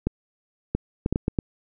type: clicks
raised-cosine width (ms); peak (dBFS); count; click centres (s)
3; -9; 7; 0.07 / 0.75 / 1.061 / 1.126 / 1.159 / 1.281 / 1.388
effects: none